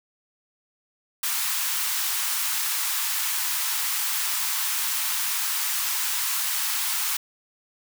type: high-pass noise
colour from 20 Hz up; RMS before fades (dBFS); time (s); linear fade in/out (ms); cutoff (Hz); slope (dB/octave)
white; -26; 1.23-7.17; 5; 850; 48
effects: none